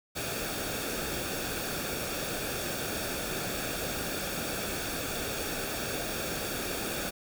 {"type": "noise with comb filter", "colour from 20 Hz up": "pink", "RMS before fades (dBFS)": -34, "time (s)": [0.15, 7.11], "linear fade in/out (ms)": 20, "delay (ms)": 0.99, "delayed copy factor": -0.6, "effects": []}